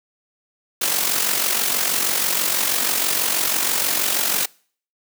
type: noise with amplitude modulation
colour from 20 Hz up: white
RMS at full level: -18 dBFS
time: 0.81-4.46 s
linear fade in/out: 10 ms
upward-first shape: sine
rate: 46.2 Hz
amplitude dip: 55%
effects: noise-tail reverb RT60 0.5 s tail -25 dB re dry + high-pass 200 Hz 12 dB/octave